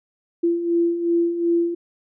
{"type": "beating tone pair", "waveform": "sine", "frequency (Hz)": [338.4, 341.1], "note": ["E4", "F4"], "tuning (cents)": [45, -41], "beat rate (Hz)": 2.7, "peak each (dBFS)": [-25, -18], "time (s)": [0.43, 1.75], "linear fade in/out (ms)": 10, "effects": []}